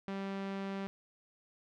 sawtooth tone with low-pass filter, 195.5 Hz, G3, 4 cents flat, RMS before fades -39 dBFS, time 0.08-0.87 s, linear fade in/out 0 ms, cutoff 3200 Hz, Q 0.75, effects none

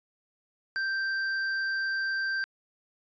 sine tone with tanh clipping, 1568 Hz, G6, in tune, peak -29 dBFS, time 0.76-2.44 s, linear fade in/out 0 ms, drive 10 dB, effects resampled to 16000 Hz

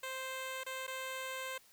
10% pulse tone with dropouts, 523 Hz, C5, 1 cent flat, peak -31 dBFS, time 0.03-1.58 s, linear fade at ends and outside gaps 5 ms, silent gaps 0.636-0.663 / 0.868-0.877 s, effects white hiss -64 dBFS RMS until 1.72 s

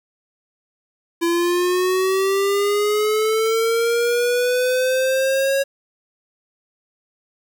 square linear sweep, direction up, 336.4 to 551 Hz, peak -17 dBFS, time 1.21-5.64 s, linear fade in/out 20 ms, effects 8-bit

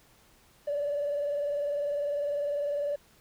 triangle tone with vibrato, 578 Hz, D5, 28 cents flat, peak -24 dBFS, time 0.67-2.96 s, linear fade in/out 10 ms, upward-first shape triangle, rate 20 Hz, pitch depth 55 cents each way, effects tanh soft clip ceiling -25 dBFS + pink hiss -61 dBFS RMS until 3.2 s

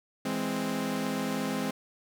sawtooth chord, E augmented, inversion none, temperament equal, 164.81 / 207.7 / 261.6 Hz, E3 / G#3 / B#3, 0 / 0 / 0 cents, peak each -34 / -29 / -28 dBFS, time 0.25-1.71 s, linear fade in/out 5 ms, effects none

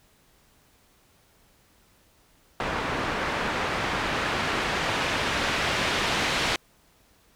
white noise with low-pass filter sweep, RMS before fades -27 dBFS, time 2.6-6.56 s, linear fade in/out 2 ms, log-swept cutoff 1500 to 3300 Hz, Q 0.74, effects pink hiss -61 dBFS RMS until 7.35 s

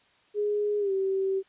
sine tone with pitch glide, 415.3 to 385.3 Hz, G#4 to G4, 0 to -30 cents, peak -24 dBFS, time 0.34-1.43 s, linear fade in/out 50 ms, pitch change -130 cents, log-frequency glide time 0.79-0.92 s, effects white hiss -63 dBFS RMS until 1.48 s + resampled to 8000 Hz

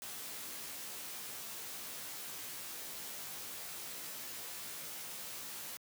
white noise with comb filter, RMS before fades -45 dBFS, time 0.02-5.77 s, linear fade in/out 0 ms, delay 16 ms, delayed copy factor -0.9, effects high-pass 100 Hz 12 dB/octave

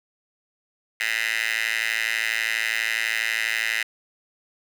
10% pulse tone with high-pass filter, 112.2 Hz, A2, 34 cents sharp, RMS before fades -25 dBFS, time 1-3.83 s, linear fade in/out 5 ms, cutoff 2100 Hz, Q 8.5, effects none

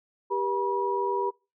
sine tone cluster, 394 / 482 / 966 Hz, G4 / B4 / B5, +9 / -42 / -39 cents, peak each -28 / -34 / -27 dBFS, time 0.3-1.31 s, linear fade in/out 20 ms, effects noise-tail reverb RT60 0.3 s tail -26 dB re dry

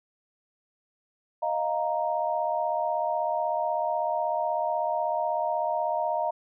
sine chord, Eb suspended second, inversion none, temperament equal, 622.3 / 698.5 / 932.3 Hz, Eb5 / F5 / Bb5, 0 / 0 / 0 cents, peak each -29 dBFS, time 1.42-6.31 s, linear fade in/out 10 ms, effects none

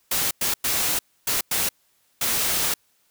white noise bursts at uneven times, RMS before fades -23 dBFS, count 6, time 0.11-0.31 / 0.41-0.54 / 0.64-0.99 / 1.27-1.41 / 1.51-1.69 / 2.21-2.74 s, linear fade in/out 5 ms, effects white hiss -65 dBFS RMS until 3.1 s

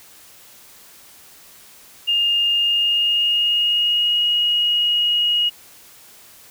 sine tone with pitch glide, 2824 to 2885 Hz, F7 to F#7, +19 to -44 cents, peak -15 dBFS, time 2.07-5.5 s, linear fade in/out 20 ms, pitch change +37 cents, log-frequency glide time 2.54-4.21 s, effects white hiss -46 dBFS RMS until 6.5 s

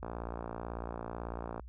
click train, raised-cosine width 1 ms, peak -25 dBFS, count 92, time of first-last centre 0.03-1.596 s, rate 58.1 Hz, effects added 60 Hz sine -45 dBFS peak until 1.68 s

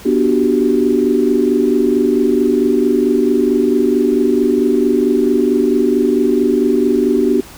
sine chord, G major seventh, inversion first, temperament just, 245 / 294 / 367.5 / 392 Hz, B3 / D4 / F#4 / G4, -14 / +2 / -12 / 0 cents, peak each -16 dBFS, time 0.05-7.41 s, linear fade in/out 10 ms, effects pink hiss -37 dBFS RMS until 7.57 s

